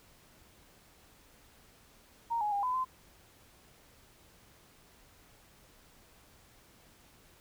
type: tone with pitch steps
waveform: sine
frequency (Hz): 929 / 836 / 807 / 1007 / 1031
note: A#5 / G#5 / G#5 / B5 / C6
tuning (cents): -6 / +11 / -50 / +33 / -26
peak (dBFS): -29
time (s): 2.3-2.85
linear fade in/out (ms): 20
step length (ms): 110
effects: pink hiss -61 dBFS RMS until 7.4 s